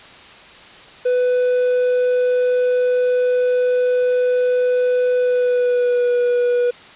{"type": "tone with pitch glide", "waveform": "triangle", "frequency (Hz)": [497.8, 487.3], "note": ["B4", "B4"], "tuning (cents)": [14, -23], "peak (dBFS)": -12, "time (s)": [1.05, 6.71], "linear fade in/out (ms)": 10, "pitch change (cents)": -37, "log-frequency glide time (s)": [5.17, 6.11], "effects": ["white hiss -41 dBFS RMS until 6.95 s", "resampled to 8000 Hz"]}